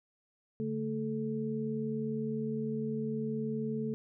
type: tone cluster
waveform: sine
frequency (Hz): 142.3 / 221.9 / 434.4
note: C#3 / A3 / A4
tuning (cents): +46 / +15 / -22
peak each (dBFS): -39 / -34 / -37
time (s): 0.6-3.94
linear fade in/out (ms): 0
effects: none